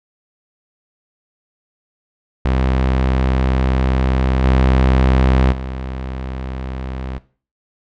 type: tone with level steps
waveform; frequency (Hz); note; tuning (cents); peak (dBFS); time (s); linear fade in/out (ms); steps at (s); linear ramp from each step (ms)
sawtooth; 65; C2; -11; -10 / -7 / -20; 2.45-7.18; 0; 4.43 / 5.51; 20
effects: noise-tail reverb RT60 0.4 s tail -18 dB re dry + low-pass 3000 Hz 12 dB/octave